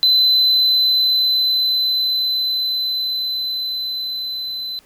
triangle tone with level ramp, 4033 Hz, B7, 36 cents sharp, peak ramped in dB -8 to -23 dBFS, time 0.03-4.79 s, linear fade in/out 0 ms, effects tanh soft clip ceiling -6 dBFS + pink hiss -53 dBFS RMS until 4.85 s

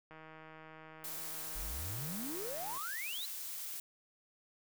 click train, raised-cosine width 0.5 ms, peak -38 dBFS, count 422, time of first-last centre 0.11-2.775 s, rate 158 Hz
blue noise, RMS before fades -43 dBFS, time 1.04-3.8 s, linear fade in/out 2 ms
triangle exponential sweep, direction up, 37.63 to 4187 Hz, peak -39 dBFS, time 1.55-3.26 s, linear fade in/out 10 ms
effects none

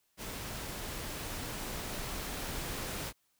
pink noise with level ramp, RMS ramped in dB -41 to -38 dBFS, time 0.17-3.13 s, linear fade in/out 50 ms, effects white hiss -75 dBFS RMS until 3.39 s

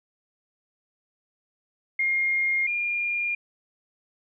sine tone pair in turn, 2130 / 2410 Hz, C7 / D7, +30 / +44 cents, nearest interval major second, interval 214 cents, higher second, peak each -21 / -24 dBFS, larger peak first, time 1.99-2.67 / 2.67-3.35 s, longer neither, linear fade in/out 5 ms, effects none

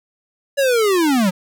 square linear sweep, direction down, 571 to 174.61 Hz, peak -14 dBFS, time 0.57-1.31 s, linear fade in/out 20 ms, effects none

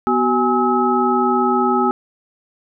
sine tone cluster, 246.7 / 377 / 830 / 1287 Hz, B3 / F#4 / G#5 / E6, -2 / +32 / -1 / -42 cents, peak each -19 dBFS, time 0.07-1.91 s, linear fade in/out 0 ms, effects none

